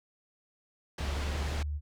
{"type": "low-pass noise", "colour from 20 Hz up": "pink", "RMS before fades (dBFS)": -38, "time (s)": [0.98, 1.63], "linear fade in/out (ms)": 5, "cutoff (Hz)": 5100, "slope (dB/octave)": 12}
{"type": "tone with pitch glide", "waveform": "sine", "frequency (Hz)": [70.9, 73.91], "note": ["C#2", "D2"], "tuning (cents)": [40, 12], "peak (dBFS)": -31, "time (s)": [0.98, 1.81], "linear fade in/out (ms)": 50, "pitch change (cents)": 72, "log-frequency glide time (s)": [1.11, 1.61]}
{"effects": []}